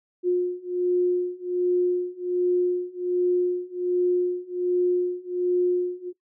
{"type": "beating tone pair", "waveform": "sine", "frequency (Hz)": [357.5, 358.8], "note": ["F4", "F4"], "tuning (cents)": [41, 47], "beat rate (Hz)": 1.3, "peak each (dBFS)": [-24, -23], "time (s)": [0.23, 6.13], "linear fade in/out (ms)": 50, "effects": ["noise-tail reverb RT60 0.1 s tail -18 dB re dry"]}